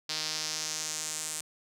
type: tone with band-pass filter sweep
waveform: sawtooth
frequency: 155.56 Hz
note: D#3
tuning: in tune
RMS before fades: -35 dBFS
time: 0.09-1.41 s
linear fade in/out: 5 ms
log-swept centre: 4700 to 8200 Hz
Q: 2.6
effects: none